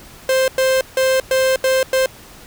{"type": "tone bursts at uneven times", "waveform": "45% pulse", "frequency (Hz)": 524, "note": "C5", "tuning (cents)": 2, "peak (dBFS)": -13, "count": 6, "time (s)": [[0.29, 0.48], [0.58, 0.81], [0.97, 1.2], [1.31, 1.56], [1.64, 1.83], [1.93, 2.06]], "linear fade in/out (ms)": 2, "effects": ["pink hiss -41 dBFS RMS until 2.46 s"]}